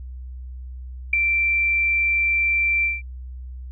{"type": "tone with ADSR envelope", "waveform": "sine", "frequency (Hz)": 2349, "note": "D7", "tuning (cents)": 0, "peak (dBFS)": -11, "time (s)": [1.13, 3.02], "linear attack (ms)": 5, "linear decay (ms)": 5, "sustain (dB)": -6, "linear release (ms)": 180, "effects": ["added 63 Hz sine -32 dBFS peak until 3.71 s"]}